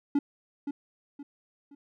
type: tone with echo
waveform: triangle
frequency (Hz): 284.7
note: C#4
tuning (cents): +46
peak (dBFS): -19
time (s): 0.15-0.19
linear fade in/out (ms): 5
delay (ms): 520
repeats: 3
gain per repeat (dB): -9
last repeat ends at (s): 1.75
effects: none